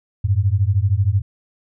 sine beating tone pair, 92.5 / 105.5 Hz, F#2 / G#2, 0 / +28 cents, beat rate 13 Hz, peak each -17 dBFS, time 0.24-1.22 s, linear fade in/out 10 ms, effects none

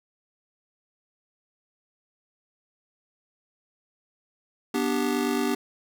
square chord, G major, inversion first, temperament just, 245 / 294 / 392 Hz, B3 / D4 / G4, -14 / +2 / 0 cents, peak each -28 / -29 / -29 dBFS, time 4.74-5.55 s, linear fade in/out 5 ms, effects none

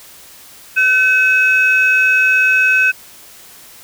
sine tone pair together, 1522 / 2563 Hz, F#6 / E7, +48 / -49 cents, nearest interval major sixth, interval 903 cents, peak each -11 dBFS, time 0.76-2.92 s, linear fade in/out 20 ms, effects tanh soft clip ceiling -3 dBFS + white hiss -40 dBFS RMS until 3.83 s

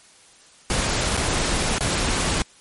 pink noise with dropouts, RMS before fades -22 dBFS, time 0.7-2.42 s, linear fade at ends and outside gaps 1 ms, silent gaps 1.168-1.174 / 1.784-1.807 s, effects white hiss -51 dBFS RMS until 2.6 s + MP3 48 kbps

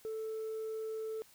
triangle tone with tanh clipping, 440 Hz, A4, in tune, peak -37 dBFS, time 0.05-1.22 s, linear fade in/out 0 ms, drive 6 dB, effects white hiss -62 dBFS RMS until 1.34 s

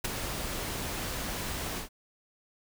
pink noise with ADSR envelope, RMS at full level -26 dBFS, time 0.04-1.89 s, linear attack 10 ms, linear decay 12 ms, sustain -9 dB, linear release 110 ms, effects none

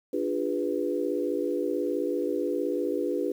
sine chord, D diminished seventh, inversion none, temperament equal with one note detuned, 293.7 / 349.2 / 407.9 / 493.9 Hz, D4 / F4 / Ab4 / Cb5, 0 / 0 / -31 / 0 cents, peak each -31 dBFS, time 0.13-3.32 s, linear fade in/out 5 ms, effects 9-bit

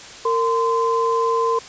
sine tone pair together, 458.8 / 1030 Hz, A#4 / C6, -28 / -28 cents, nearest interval octave + major second, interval 1400 cents, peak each -19 dBFS, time 0.25-1.59 s, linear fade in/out 5 ms, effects white hiss -38 dBFS RMS until 1.68 s + resampled to 16000 Hz

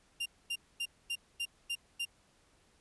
40% pulse tone bursts, 2790 Hz, F7, 2 cents flat, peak -32 dBFS, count 7, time 0.2-2.053 s, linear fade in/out 10 ms, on 59 ms, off 240 ms, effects pink hiss -68 dBFS RMS until 2.8 s + resampled to 24000 Hz

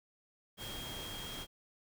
sine tone in noise, 3243 Hz, G#7, 42 cents flat, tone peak -45 dBFS, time 0.57-1.47 s, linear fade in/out 50 ms, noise pink, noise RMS -45 dBFS, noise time 0.57-1.47 s, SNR -3 dB, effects none

